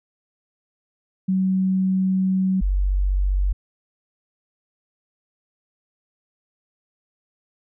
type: tone pair in turn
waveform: sine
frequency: 188.5 / 47.55 Hz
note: F#3 / F#1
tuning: +32 / +48 cents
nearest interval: 2 octaves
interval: 2384 cents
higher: first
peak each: -17 dBFS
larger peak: neither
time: 1.28-2.61 / 2.61-3.53 s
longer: first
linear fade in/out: 10 ms
effects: none